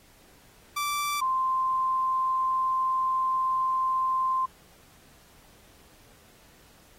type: tone pair in turn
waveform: sawtooth / sine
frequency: 1168 / 1043.6 Hz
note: D6 / C6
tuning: -10 / -5 cents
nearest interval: major second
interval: 195 cents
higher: first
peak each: -23 dBFS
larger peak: neither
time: 0.76-1.21 / 1.21-4.46 s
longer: second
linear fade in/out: 10 ms
effects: pink hiss -57 dBFS RMS until 6.98 s + AAC 48 kbps